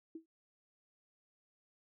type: tone with exponential decay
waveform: sine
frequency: 324.4 Hz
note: E4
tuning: 28 cents flat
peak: -40 dBFS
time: 0.15-0.26 s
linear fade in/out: 5 ms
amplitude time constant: 23 ms
effects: none